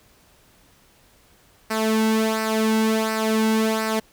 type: tone with flanger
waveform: sawtooth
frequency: 220 Hz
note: A3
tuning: in tune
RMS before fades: -21 dBFS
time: 1.7-4 s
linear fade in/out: 10 ms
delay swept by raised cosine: 0.29 to 1.69 ms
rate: 1.4 Hz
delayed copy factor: -0.65
effects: pink hiss -56 dBFS RMS until 4.12 s